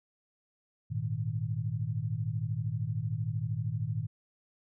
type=chord; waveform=sine; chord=Ab suspended second; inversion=none; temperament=just; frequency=103.83 / 116.8 / 155.74 Hz; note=Ab2 / Bb2 / Eb3; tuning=0 / +4 / +2 cents; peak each=-35 / -33 / -36 dBFS; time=0.9-4.07 s; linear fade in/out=20 ms; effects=none